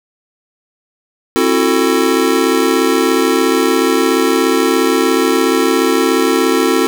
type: chord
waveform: square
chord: F# half-diminished seventh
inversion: second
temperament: just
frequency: 266.4 / 333 / 370 / 444 Hz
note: C4 / E4 / F#4 / A4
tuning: +31 / +18 / 0 / +16 cents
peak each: -17 dBFS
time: 1.36-6.87 s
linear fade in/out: 0 ms
effects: none